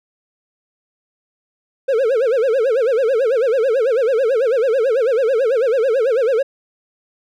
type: tone with vibrato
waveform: triangle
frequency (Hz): 489.4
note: B4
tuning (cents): -16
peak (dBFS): -11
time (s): 1.88-6.43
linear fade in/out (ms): 10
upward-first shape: sine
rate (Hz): 9.1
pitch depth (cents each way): 220
effects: none